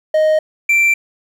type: tone pair in turn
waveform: triangle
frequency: 622.3 / 2349 Hz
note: D#5 / D7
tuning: 0 / 0 cents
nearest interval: octave + major seventh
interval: 2300 cents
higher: second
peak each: -8 dBFS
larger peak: neither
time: 0.14-0.39 / 0.69-0.94 s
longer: neither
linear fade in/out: 5 ms
effects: 8-bit